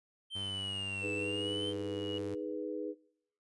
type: linear two-way sweep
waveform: triangle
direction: down then up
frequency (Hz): 3136 to 2637 to 3136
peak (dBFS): -35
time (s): 0.3-1.74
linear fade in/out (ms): 50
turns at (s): 1.13
type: tone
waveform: sawtooth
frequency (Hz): 97.9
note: G2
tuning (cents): -2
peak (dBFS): -39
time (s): 0.35-2.35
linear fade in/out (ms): 10
type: chord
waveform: sine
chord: G# minor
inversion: second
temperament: equal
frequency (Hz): 311.1 / 415.3 / 493.9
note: D#4 / G#4 / B4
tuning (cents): 0 / 0 / 0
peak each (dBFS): -40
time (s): 1.01-2.95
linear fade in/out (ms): 50
type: tone with exponential growth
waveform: sine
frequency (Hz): 2900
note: F#7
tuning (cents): -35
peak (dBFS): -39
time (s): 1.35-2.18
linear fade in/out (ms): 2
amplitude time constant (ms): 180
effects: noise-tail reverb RT60 0.8 s tail -24 dB re dry + resampled to 24000 Hz